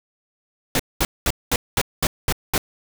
pink noise bursts, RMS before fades -19 dBFS, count 8, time 0.75-2.58 s, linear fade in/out 2 ms, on 45 ms, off 210 ms, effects none

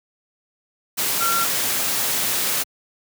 sine tone in noise, 1368 Hz, F6, 36 cents flat, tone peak -20 dBFS, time 1.2-1.45 s, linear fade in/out 20 ms, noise white, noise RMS -22 dBFS, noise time 0.97-2.64 s, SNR -1 dB, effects high-pass 100 Hz 12 dB/octave

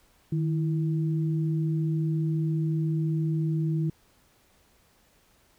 sine tone pair together, 155.74 / 330 Hz, D#3 / E4, +2 / +2 cents, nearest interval octave + minor second, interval 1300 cents, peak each -24 / -33 dBFS, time 0.32-3.9 s, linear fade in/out 5 ms, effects pink hiss -63 dBFS RMS until 5.58 s

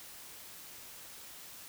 silence, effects white hiss -50 dBFS RMS until 1.68 s

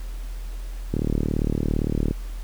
click train, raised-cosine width 3 ms, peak -10 dBFS, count 45, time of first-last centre 0.94-2.11 s, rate 37.6 Hz, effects added 41 Hz sine -29 dBFS peak until 2.43 s + pink hiss -48 dBFS RMS until 2.43 s

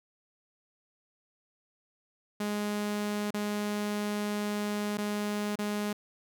sawtooth tone with dropouts, 207.7 Hz, G#3, in tune, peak -26 dBFS, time 2.4-5.93 s, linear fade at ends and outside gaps 5 ms, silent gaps 3.307-3.341 / 4.974-4.982 / 5.557-5.588 s, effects none

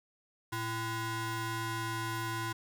25% pulse ring-modulated tone, 450.3 Hz, A4, 40 cents sharp, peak -27 dBFS, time 0.52-2.53 s, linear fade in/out 10 ms, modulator 565 Hz, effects none

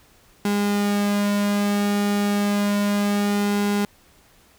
sawtooth tone with flanger, 204.1 Hz, G#3, 30 cents flat, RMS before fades -21 dBFS, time 0.45-3.85 s, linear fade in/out 2 ms, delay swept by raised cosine 1.7 to 3 ms, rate 0.31 Hz, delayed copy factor -0.6, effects pink hiss -55 dBFS RMS until 4.58 s

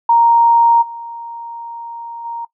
sine tone with level steps, 932.3 Hz, A#5, in tune, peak -7 / -26 / -22 dBFS, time 0.09-2.45 s, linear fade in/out 5 ms, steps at 0.81 / 2.24 s, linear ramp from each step 20 ms, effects noise-tail reverb RT60 0.1 s tail -19 dB re dry

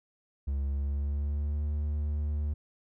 triangle tone with pitch glide, 69.3 to 74.27 Hz, C#2 to D2, 0 to +20 cents, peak -26 dBFS, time 0.47-2.54 s, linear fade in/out 10 ms, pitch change +120 cents, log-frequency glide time 0.66-1.66 s, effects none

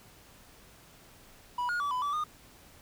triangle tone with pitch steps, 979 / 1435 / 1150 / 1003 / 1154 / 1224 Hz, B5 / F6 / D6 / B5 / D6 / D#6, -15 / +47 / -37 / +26 / -31 / -29 cents, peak -27 dBFS, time 1.58-2.24 s, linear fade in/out 5 ms, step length 110 ms, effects pink hiss -56 dBFS RMS until 2.81 s

